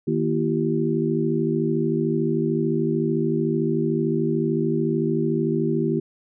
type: harmonic tone with a mistuned harmonic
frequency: 77.78 Hz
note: D#2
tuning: in tune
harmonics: 2 / 3 / 4 / 5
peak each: -25 / -25 / -25 / -25 dBFS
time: 0.07-6 s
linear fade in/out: 10 ms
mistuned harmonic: 4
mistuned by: +130 cents
effects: none